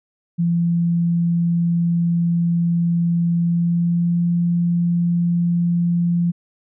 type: tone with pitch glide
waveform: sine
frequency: 170.4 to 172.38 Hz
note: F3 to F3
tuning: -42 to -22 cents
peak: -15 dBFS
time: 0.38-6.32 s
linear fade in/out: 20 ms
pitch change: +20 cents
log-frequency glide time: 3.38-4.25 s
effects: none